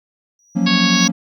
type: tone with exponential growth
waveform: triangle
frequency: 5800 Hz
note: F#8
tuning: 35 cents flat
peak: -16 dBFS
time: 0.39-1.08 s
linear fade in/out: 2 ms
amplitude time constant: 150 ms
type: chord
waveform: triangle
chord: Gb major seventh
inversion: third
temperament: equal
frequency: 174.61 / 185 / 233.1 / 277.2 Hz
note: F3 / Gb3 / Bb3 / Db4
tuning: 0 / 0 / 0 / 0 cents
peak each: -19 / -16 / -17 / -20 dBFS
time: 0.55-1.12 s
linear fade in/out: 20 ms
type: harmonic tone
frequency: 553 Hz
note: C#5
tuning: 4 cents flat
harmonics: 2 / 3 / 4 / 5 / 6 / 7 / 8 / 9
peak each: -24 / -24 / -24 / -24 / -24 / -24 / -24 / -24 dBFS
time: 0.66-1.08 s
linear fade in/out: 10 ms
effects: none